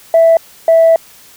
sine tone pair in turn, 659.3 / 656.6 Hz, E5 / E5, 0 / -7 cents, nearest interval unison, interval 7 cents, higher first, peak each -3 dBFS, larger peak neither, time 0.14-0.37 / 0.68-0.96 s, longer second, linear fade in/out 2 ms, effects tanh soft clip ceiling -1 dBFS + white hiss -41 dBFS RMS until 1.36 s

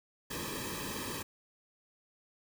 pink noise with comb filter, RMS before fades -39 dBFS, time 0.3-1.23 s, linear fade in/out 10 ms, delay 1.4 ms, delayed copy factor -1, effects none

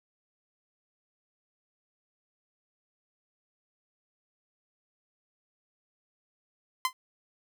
sawtooth tone with exponential decay, 1031 Hz, C6, 26 cents flat, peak -17 dBFS, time 6.85-6.93 s, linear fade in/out 1 ms, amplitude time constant 17 ms, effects none

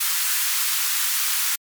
white high-pass noise, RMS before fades -22 dBFS, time 0-1.56 s, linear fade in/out 10 ms, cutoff 1100 Hz, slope 24 dB/octave, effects MP3 96 kbps

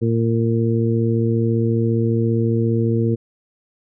harmonic tone, 114.7 Hz, A#2, 28 cents flat, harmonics 1 / 2 / 3 / 4, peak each -18 / -21 / -23 / -24 dBFS, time 0.01-3.16 s, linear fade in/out 20 ms, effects none

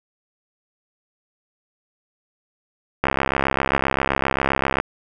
click train, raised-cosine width 0.5 ms, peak -3 dBFS, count 120, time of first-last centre 3.04-4.8 s, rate 67.6 Hz, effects none

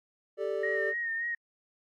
triangle chord, G suspended second, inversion none, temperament equal, 392 / 440 / 587.3 Hz, G4 / A4 / D5, 0 / 0 / 0 cents, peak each -32 dBFS, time 0.37-0.94 s, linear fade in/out 50 ms
sine tone with vibrato, 1852 Hz, A#6, 12 cents flat, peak -30 dBFS, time 0.63-1.35 s, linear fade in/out 5 ms, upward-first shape sine, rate 3.5 Hz, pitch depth 37 cents each way
effects AAC 64 kbps

